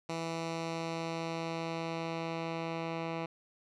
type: tone with low-pass filter sweep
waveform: 10% pulse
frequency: 164.81 Hz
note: E3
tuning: in tune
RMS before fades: -37 dBFS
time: 0.09-3.26 s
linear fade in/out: 5 ms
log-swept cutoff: 6500 to 2800 Hz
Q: 1
effects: none